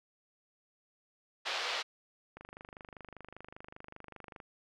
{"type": "band-pass noise", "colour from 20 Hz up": "white", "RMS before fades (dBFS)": -36, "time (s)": [1.45, 1.83], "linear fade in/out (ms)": 20, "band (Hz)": [470, 4300], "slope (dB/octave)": 24}
{"type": "click train", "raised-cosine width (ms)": 0.5, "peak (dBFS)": -32, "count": 52, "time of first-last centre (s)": [2.37, 4.402], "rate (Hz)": 25.1}
{"effects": []}